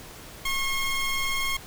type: ring-modulated tone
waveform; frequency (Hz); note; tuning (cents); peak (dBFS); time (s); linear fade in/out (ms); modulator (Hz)
30% pulse; 1081; C#6; -44; -19; 0.45-1.57; 5; 1070
effects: pink hiss -44 dBFS RMS until 1.66 s